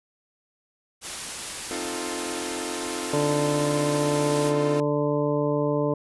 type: noise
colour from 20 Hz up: white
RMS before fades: -33 dBFS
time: 1.01-4.53 s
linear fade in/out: 50 ms
type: chord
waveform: sawtooth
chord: F dominant seventh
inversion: second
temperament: equal with one note detuned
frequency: 261.6 / 309.3 / 349.2 / 440 Hz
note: C4 / Eb4 / F4 / A4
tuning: 0 / -10 / 0 / 0 cents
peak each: -33 / -32 / -30 / -32 dBFS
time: 1.71-4.8 s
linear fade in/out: 0 ms
type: harmonic tone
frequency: 146.83 Hz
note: D3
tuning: in tune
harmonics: 1 / 2 / 3 / 4 / 6 / 7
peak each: -28 / -27 / -26 / -27 / -36 / -34 dBFS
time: 3.13-5.94 s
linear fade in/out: 5 ms
effects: resampled to 24000 Hz